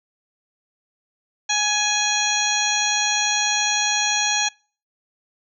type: harmonic tone with a mistuned harmonic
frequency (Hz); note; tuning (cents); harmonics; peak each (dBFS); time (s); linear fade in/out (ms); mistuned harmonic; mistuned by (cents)
830.6; G#5; 0; 1 / 2 / 3 / 4 / 5 / 7 / 8; -26 / -26 / -26 / -26 / -26 / -26 / -26; 1.49-4.49; 10; 2; +19
effects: noise-tail reverb RT60 0.4 s tail -25 dB re dry